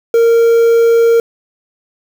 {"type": "tone with quantisation", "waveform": "triangle", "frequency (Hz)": 462.5, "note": "A#4", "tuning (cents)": -14, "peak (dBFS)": -4, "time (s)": [0.14, 1.2], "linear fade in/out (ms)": 2, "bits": 5, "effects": []}